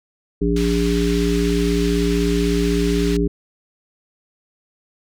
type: harmonic tone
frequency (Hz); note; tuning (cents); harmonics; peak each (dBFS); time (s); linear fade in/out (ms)
58; A#1; -8; 1 / 3 / 5 / 7; -21 / -21 / -21 / -21; 0.41-3.28; 10
type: band-pass noise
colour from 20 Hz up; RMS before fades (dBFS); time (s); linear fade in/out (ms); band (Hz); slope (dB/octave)
white; -33; 0.56-3.17; 5; 1400 to 4500; 12
effects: none